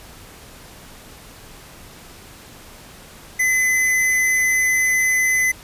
square tone, 2026 Hz, B6, 44 cents sharp, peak -16 dBFS, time 3.39-5.52 s, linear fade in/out 10 ms, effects pink hiss -42 dBFS RMS until 5.63 s + resampled to 32000 Hz

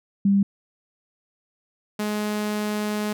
sine / sawtooth tone pair in turn, 198.5 / 210.3 Hz, G3 / G#3, +22 / +22 cents, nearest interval minor second, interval 100 cents, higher second, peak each -15 / -20 dBFS, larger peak first, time 0.25-0.43 / 1.99-3.13 s, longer second, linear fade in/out 5 ms, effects none

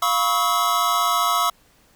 square tone cluster, 699 / 989 / 1104 / 1291 Hz, F5 / B5 / C#6 / E6, +1 / +2 / -7 / -37 cents, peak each -27 / -27 / -23 / -22 dBFS, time 0.02-1.5 s, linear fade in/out 5 ms, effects pink hiss -57 dBFS RMS until 1.95 s

